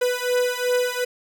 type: beating tone pair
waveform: 45% pulse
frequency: 493.9 / 496.6 Hz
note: B4 / B4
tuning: 0 / +9 cents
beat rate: 2.7 Hz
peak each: -23 dBFS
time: 0.01-1.05 s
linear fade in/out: 10 ms
effects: none